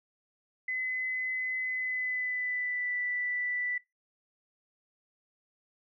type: tone with pitch glide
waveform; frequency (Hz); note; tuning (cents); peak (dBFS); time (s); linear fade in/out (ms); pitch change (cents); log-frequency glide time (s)
sine; 2026 to 1975.2; B6 to B6; +44 to 0; -30; 0.68-3.78; 5; -44; 1.69-2.96
effects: noise-tail reverb RT60 0.2 s tail -20 dB re dry